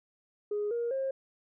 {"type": "tone with pitch steps", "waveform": "sine", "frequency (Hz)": [415.3, 471.6, 535.5], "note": ["G#4", "A#4", "C5"], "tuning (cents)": [0, 20, 40], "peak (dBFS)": -28, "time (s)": [0.51, 1.11], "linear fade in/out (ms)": 5, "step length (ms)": 200, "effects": ["tanh soft clip ceiling -25 dBFS"]}